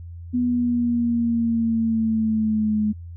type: exponential sweep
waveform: sine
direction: down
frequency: 246.9 to 211.2 Hz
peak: -18 dBFS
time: 0.33-2.93 s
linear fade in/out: 20 ms
effects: added 85 Hz sine -34 dBFS peak until 3.16 s